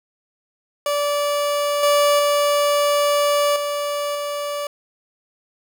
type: tone with level steps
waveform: 30% pulse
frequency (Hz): 580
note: D5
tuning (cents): -22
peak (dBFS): -16 / -11 / -13 / -19 / -21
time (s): 0.86-4.67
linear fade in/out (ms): 2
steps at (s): 1.83 / 2.19 / 3.56 / 4.15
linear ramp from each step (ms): 2
effects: none